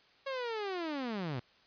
sawtooth linear sweep, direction down, 553 to 114.4 Hz, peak -31 dBFS, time 0.26-1.4 s, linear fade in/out 10 ms, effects white hiss -64 dBFS RMS until 1.66 s + resampled to 11025 Hz

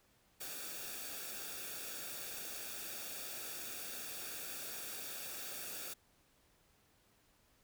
white noise with comb filter, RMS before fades -45 dBFS, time 0.4-5.94 s, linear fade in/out 10 ms, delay 0.98 ms, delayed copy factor -0.6, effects pink hiss -71 dBFS RMS until 7.63 s

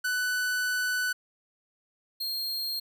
45% pulse tone pair in turn, 1493 / 4223 Hz, F#6 / C8, +15 / +15 cents, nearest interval octave + tritone, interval 1800 cents, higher second, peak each -26 / -29 dBFS, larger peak first, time 0.04-1.13 / 2.2-2.8 s, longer first, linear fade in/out 10 ms, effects none

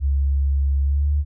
sine tone with pitch glide, 69.3 to 72.91 Hz, C#2 to D2, 0 to -12 cents, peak -16 dBFS, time 0-1.25 s, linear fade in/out 50 ms, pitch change +88 cents, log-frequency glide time 0.83-1.11 s, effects none

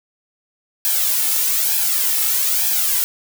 blue noise with flanger, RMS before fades -18 dBFS, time 0.85-3.04 s, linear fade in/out 0 ms, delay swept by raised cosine 1.2 to 2.3 ms, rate 1.1 Hz, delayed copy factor +0.7, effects none

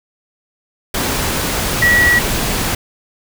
sine tone in noise, 1929 Hz, B6, 41 cents flat, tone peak -9 dBFS, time 1.82-2.19 s, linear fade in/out 5 ms, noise pink, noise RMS -18 dBFS, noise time 0.94-2.75 s, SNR +6 dB, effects none

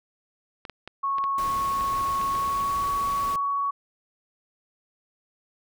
clicks, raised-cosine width 0.3 ms, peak -22 dBFS, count 8, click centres 0.652 / 0.697 / 0.876 / 1.184 / 1.24 / 1.809 / 2.214 / 2.352 s
sine tone with pitch glide, 1102 to 1121.3 Hz, C#6 to C#6, -11 to +20 cents, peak -23 dBFS, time 1.03-3.71 s, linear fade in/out 10 ms, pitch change +31 cents, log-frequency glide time 2.3-2.85 s
pink noise, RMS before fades -38 dBFS, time 1.38-3.36 s, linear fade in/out 2 ms
effects none

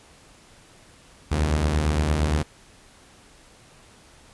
sawtooth beating tone pair, 67.8 / 76.5 Hz, C#2 / D#2, -38 / -29 cents, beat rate 8.7 Hz, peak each -23 / -17 dBFS, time 1.31-2.43 s, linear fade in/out 10 ms, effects pink hiss -52 dBFS RMS until 4.33 s + resampled to 24000 Hz

